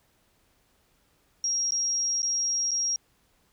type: tone with dropouts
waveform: sine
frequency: 5620 Hz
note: F8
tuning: 10 cents sharp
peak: -24 dBFS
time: 1.44-2.96 s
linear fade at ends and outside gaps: 1 ms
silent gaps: 1.708-1.72 / 2.22-2.229 / 2.709-2.715 s
effects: pink hiss -67 dBFS RMS until 3.52 s